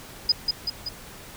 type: tone with echo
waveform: sine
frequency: 4978 Hz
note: D#8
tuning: in tune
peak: -15 dBFS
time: 0.29-0.32 s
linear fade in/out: 5 ms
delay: 190 ms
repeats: 3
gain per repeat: -4 dB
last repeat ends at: 0.89 s
effects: pink hiss -43 dBFS RMS until 1.36 s